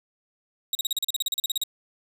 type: tone bursts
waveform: sawtooth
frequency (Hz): 3800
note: A#7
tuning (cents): +33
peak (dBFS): -20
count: 16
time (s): 0.73-1.636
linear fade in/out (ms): 2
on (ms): 21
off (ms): 38
effects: none